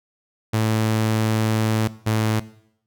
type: tone pair in turn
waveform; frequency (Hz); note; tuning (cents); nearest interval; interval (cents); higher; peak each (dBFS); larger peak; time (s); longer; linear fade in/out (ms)
sawtooth; 110 / 109.3; A2 / A2; 0 / -11; unison; 11; first; -14; neither; 0.53-1.88 / 2.06-2.4; first; 10
effects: noise-tail reverb RT60 0.7 s tail -18 dB re dry